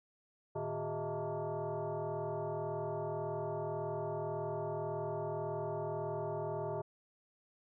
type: tone with frequency modulation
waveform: sine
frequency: 109.1 Hz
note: A2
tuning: 14 cents flat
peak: -35 dBFS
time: 0.55-6.82 s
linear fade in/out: 10 ms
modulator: 260 Hz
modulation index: 3
effects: none